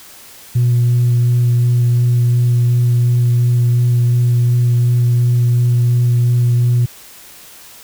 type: tone with vibrato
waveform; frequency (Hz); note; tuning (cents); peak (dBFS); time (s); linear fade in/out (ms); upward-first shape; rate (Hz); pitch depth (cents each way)
sine; 121.2; B2; -32; -8; 0.55-6.86; 10; sine; 2.8; 9
effects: tanh soft clip ceiling -7 dBFS + white hiss -39 dBFS RMS until 7.83 s